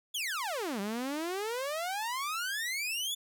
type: exponential two-way sweep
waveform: sawtooth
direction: down then up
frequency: 3520 to 192.8 to 3520 Hz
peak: -29 dBFS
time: 0.14-3.15 s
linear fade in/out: 10 ms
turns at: 0.8 s
effects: none